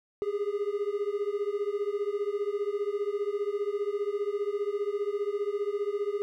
triangle beating tone pair, 401.7 / 416.7 Hz, G4 / G#4, +42 / +6 cents, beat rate 15 Hz, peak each -29 dBFS, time 0.22-6.22 s, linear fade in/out 0 ms, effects none

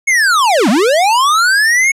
square linear two-way sweep, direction down then up, 2217 to 185.7 to 2217 Hz, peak -9 dBFS, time 0.07-1.92 s, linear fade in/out 10 ms, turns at 0.69 s, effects low-pass 10000 Hz 12 dB/octave

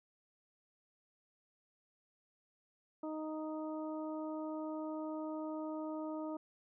harmonic tone, 311.1 Hz, D#4, in tune, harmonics 1 / 2 / 3 / 4, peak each -40 / -44 / -49 / -52 dBFS, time 3.03-6.37 s, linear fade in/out 5 ms, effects none

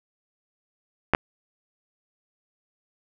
clicks, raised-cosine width 0.5 ms, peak -3 dBFS, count 2, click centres 1.136 / 1.149 s, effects none

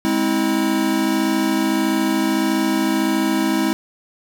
square chord, Ab augmented, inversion none, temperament equal with one note detuned, 207.7 / 261.6 / 323.2 Hz, Ab3 / C4 / E4, 0 / 0 / -34 cents, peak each -23 / -23 / -20 dBFS, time 0.05-3.73 s, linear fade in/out 0 ms, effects none

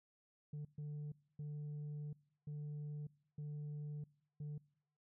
sine tone bursts at uneven times, 148.2 Hz, D3, 16 cents sharp, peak -40 dBFS, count 6, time 0.53-0.65 / 0.78-1.12 / 1.39-2.13 / 2.47-3.07 / 3.38-4.04 / 4.4-4.58 s, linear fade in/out 5 ms, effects noise-tail reverb RT60 0.7 s tail -25 dB re dry + tanh soft clip ceiling -42 dBFS

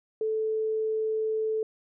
sine tone, 437.7 Hz, A4, 9 cents flat, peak -25 dBFS, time 0.21-1.63 s, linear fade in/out 2 ms, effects none

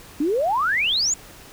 sine exponential sweep, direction up, 276.1 to 7260 Hz, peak -18 dBFS, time 0.2-1.14 s, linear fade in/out 5 ms, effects pink hiss -44 dBFS RMS until 1.52 s

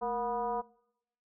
sine tone with frequency modulation, 723 Hz, F#5, 40 cents flat, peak -30 dBFS, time 0.01-0.62 s, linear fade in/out 20 ms, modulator 253 Hz, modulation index 1.4, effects noise-tail reverb RT60 0.8 s tail -23 dB re dry

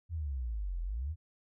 sine exponential two-way sweep, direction down then up, 87.31 to 41.2 to 87.31 Hz, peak -33 dBFS, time 0.09-1.16 s, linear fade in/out 50 ms, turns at 0.81 s, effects none

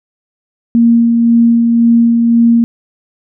sine tone with tremolo, 233.1 Hz, A#3, in tune, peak -4 dBFS, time 0.75-2.64 s, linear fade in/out 0 ms, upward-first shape sine, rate 1.9 Hz, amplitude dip 30%, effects none

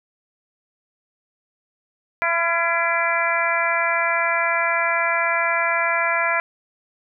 harmonic tone with a mistuned harmonic, 336.1 Hz, E4, 34 cents sharp, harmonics 2 / 3 / 4 / 5 / 6 / 7, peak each -25 / -25 / -25 / -25 / -25 / -25 dBFS, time 2.22-6.4 s, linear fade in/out 0 ms, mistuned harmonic 4, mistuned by +34 cents, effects none

